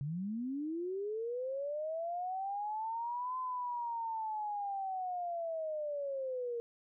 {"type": "linear two-way sweep", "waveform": "sine", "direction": "up then down", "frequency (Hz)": [134.3, 1028, 464.6], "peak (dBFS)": -35, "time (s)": [0.01, 6.6], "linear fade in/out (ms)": 0, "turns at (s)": 3.38, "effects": []}